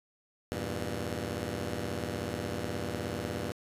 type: chord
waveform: 10% pulse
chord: E diminished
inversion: none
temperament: just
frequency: 82.41 / 98.89 / 118.67 Hz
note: E2 / G2 / Bb2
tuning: 0 / +16 / +31 cents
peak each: -30 dBFS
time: 0.52-3.52 s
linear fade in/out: 0 ms
effects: resampled to 32000 Hz